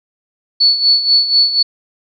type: tone with tremolo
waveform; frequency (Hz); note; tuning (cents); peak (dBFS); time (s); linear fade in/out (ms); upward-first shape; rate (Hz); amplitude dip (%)
sine; 4435; C#8; 0; -6; 0.6-1.63; 10; sine; 4.1; 70
effects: none